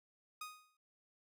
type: tone with exponential decay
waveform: sawtooth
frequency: 1244.5 Hz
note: D#6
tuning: in tune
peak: -38 dBFS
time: 0.41-0.77 s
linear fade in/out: 5 ms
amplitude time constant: 78 ms
effects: none